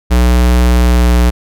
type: tone with pitch glide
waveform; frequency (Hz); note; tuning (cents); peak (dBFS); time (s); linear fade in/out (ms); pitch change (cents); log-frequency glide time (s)
square; 61 to 60.3; B1 to B1; -21 to -41; -7; 0.1-1.31; 20; -20; 0.68-1.13
effects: none